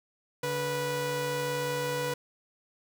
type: tone pair together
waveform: sawtooth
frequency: 143.9 / 490.5 Hz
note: D3 / B4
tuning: -35 / -12 cents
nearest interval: octave + major sixth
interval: 2123 cents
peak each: -32 / -26 dBFS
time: 0.43-2.14 s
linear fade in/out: 5 ms
effects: none